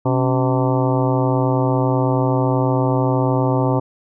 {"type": "harmonic tone with a mistuned harmonic", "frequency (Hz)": 128.2, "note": "C3", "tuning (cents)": -35, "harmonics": [1, 2, 3, 4, 5, 6, 7, 8, 9], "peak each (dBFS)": [-18, -21, -24, -24, -26, -30, -25, -32, -31], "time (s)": [0.05, 3.8], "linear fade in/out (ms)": 10, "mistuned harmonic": 2, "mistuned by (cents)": 120, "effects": []}